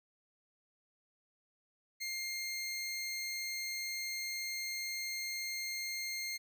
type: tone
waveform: 20% pulse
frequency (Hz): 2117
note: C7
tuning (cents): +20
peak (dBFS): -32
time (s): 2-6.38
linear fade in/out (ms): 20
effects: none